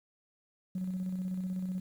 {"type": "tone with tremolo", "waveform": "sine", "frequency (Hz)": 185, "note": "F#3", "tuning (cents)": 0, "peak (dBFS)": -30, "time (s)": [0.75, 1.8], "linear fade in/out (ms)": 5, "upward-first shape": "square", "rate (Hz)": 16, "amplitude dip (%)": 35, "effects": ["tanh soft clip ceiling -28 dBFS", "10-bit"]}